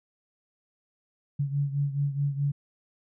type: beating tone pair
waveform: sine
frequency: 140.8 / 145.5 Hz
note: C#3 / D3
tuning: +27 / -16 cents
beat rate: 4.7 Hz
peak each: -26 / -31 dBFS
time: 1.39-2.52 s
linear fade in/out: 10 ms
effects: none